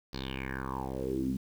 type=tone with low-pass filter sweep; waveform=10% pulse; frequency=66 Hz; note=C2; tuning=16 cents sharp; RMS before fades=-35 dBFS; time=0.13-1.37 s; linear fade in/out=5 ms; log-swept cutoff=4700 to 210 Hz; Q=6.1; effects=9-bit